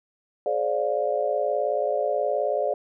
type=chord; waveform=sine; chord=D half-diminished seventh; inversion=second; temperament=just; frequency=422.9 / 528.6 / 587.3 / 704.8 Hz; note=Ab4 / C5 / D5 / F5; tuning=+31 / +18 / 0 / +16 cents; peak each=-29 / -28 / -25 / -29 dBFS; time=0.46-2.74 s; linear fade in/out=2 ms; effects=none